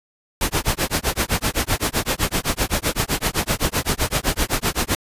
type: noise with tremolo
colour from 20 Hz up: pink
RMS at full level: -18 dBFS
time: 0.41-4.95 s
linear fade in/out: 2 ms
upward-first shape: sine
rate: 7.8 Hz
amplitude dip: 100%
effects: resampled to 32000 Hz